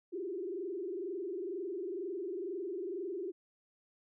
sine tone with frequency modulation, 370 Hz, F#4, in tune, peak -36 dBFS, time 0.12-3.32 s, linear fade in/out 20 ms, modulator 22.1 Hz, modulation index 1.7, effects none

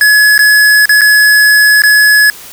square tone with dropouts, 1696 Hz, G#6, 36 cents sharp, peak -4 dBFS, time 0.01-2.3 s, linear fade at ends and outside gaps 1 ms, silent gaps 0.379-0.391 / 0.856-0.893 / 1.01-1.016 / 1.82-1.836 s, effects white hiss -31 dBFS RMS until 2.52 s

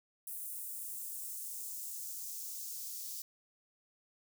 blue noise with high-pass filter sweep, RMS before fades -43 dBFS, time 0.27-3.22 s, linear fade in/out 2 ms, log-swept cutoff 10000 to 5100 Hz, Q 1.5, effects none

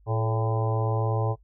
harmonic tone with a mistuned harmonic, 112.4 Hz, A2, 37 cents sharp, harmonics 1 / 3 / 4 / 5 / 6 / 7 / 8 / 9, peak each -24 / -38 / -32 / -34 / -38 / -34 / -39 / -37 dBFS, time 0.06-1.36 s, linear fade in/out 50 ms, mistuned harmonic 4, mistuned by -63 cents, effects noise-tail reverb RT60 0.1 s tail -22 dB re dry + added 50 Hz sine -54 dBFS peak until 1.43 s

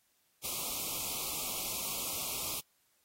white band-stop noise, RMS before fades -37 dBFS, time 0.43-2.61 s, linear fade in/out 20 ms, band 1300 to 2200 Hz, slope 96 dB/octave, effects white hiss -73 dBFS RMS until 3.04 s + AAC 48 kbps

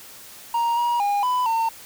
triangle tone with pitch steps, 936 / 953 / 813 / 998 / 907 Hz, A#5 / A#5 / G#5 / B5 / A#5, +7 / +38 / -37 / +18 / -48 cents, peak -17 dBFS, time 0.54-1.69 s, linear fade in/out 5 ms, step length 230 ms, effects white hiss -43 dBFS RMS until 1.85 s

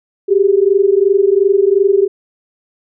sine tone pair together, 383.8 / 406.6 Hz, G4 / G#4, -37 / -37 cents, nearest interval minor second, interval 100 cents, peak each -11 dBFS, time 0.28-2.08 s, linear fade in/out 20 ms, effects none

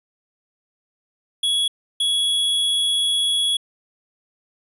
square tone bursts at uneven times, 3356 Hz, G#7, 17 cents sharp, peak -18 dBFS, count 2, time 1.43-1.68 / 2-3.57 s, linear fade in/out 5 ms, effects resampled to 24000 Hz

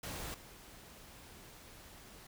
pink noise with level steps, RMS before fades -43 / -55 dBFS, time 0.03-2.27 s, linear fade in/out 5 ms, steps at 0.34 s, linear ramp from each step 2 ms, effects none

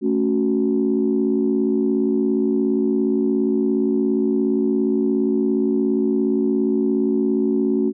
sine chord, F# minor, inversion first, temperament equal, 220 / 277.2 / 370 Hz, A3 / C#4 / F#4, 0 / 0 / 0 cents, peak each -20 dBFS, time 0.01-7.93 s, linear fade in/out 50 ms, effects tanh soft clip ceiling -8 dBFS

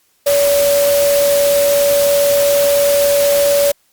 sine tone in noise, 570 Hz, C#5, 48 cents sharp, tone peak -10 dBFS, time 0.26-3.72 s, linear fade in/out 10 ms, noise white, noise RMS -20 dBFS, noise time 0.26-3.72 s, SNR +7 dB, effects white hiss -58 dBFS RMS until 3.92 s + Opus 48 kbps

